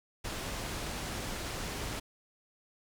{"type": "low-pass noise", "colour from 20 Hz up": "pink", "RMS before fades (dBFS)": -38, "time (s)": [0.24, 2], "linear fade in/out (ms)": 10, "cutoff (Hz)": 9600, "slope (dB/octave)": 12, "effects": []}